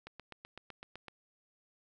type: click train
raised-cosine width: 0.3 ms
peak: -30 dBFS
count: 9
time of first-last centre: 0.07-1.083 s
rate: 7.9 Hz
effects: none